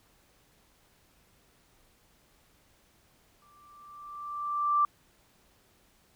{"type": "tone with exponential growth", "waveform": "sine", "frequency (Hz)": 1174.7, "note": "D6", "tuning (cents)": 0, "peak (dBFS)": -20, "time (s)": [3.42, 4.85], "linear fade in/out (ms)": 2, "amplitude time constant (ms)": 310, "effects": ["pink hiss -65 dBFS RMS until 6.15 s"]}